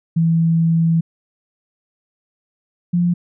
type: tone pair in turn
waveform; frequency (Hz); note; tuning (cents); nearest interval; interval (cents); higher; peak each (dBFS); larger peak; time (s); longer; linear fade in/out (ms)
sine; 164.81 / 174.61; E3 / F3; 0 / 0; minor second; 100; second; -12 / -13; first; 0.16-1.01 / 2.93-3.14; first; 10
effects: none